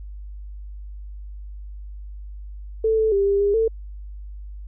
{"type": "tone with pitch steps", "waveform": "sine", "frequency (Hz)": [442.3, 438.6, 396.8, 399.4, 404.9, 448.2], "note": ["A4", "A4", "G4", "G4", "G#4", "A4"], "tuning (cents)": [9, -6, 21, 32, -44, 32], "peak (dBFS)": -16, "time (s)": [2.84, 3.68], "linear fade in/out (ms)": 5, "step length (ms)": 140, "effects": ["added 50 Hz sine -33 dBFS peak until 4.67 s"]}